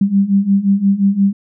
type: beating tone pair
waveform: sine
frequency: 194.5 / 200.2 Hz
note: G3 / G3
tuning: -13 / +37 cents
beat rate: 5.7 Hz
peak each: -15 / -12 dBFS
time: 0.01-1.33 s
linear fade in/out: 5 ms
effects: none